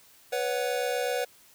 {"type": "chord", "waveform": "square", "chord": "B suspended second", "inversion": "none", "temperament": "equal with one note detuned", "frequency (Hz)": [493.9, 561.8, 740], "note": ["B4", "C#5", "F#5"], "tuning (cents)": [0, 23, 0], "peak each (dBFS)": [-30, -33, -34], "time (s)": [0.32, 1.25], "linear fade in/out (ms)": 10, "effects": ["white hiss -57 dBFS RMS until 1.54 s"]}